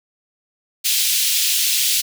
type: high-pass noise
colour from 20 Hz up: pink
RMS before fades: -18 dBFS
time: 0.84-2.02 s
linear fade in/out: 20 ms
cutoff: 2900 Hz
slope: 24 dB/octave
effects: none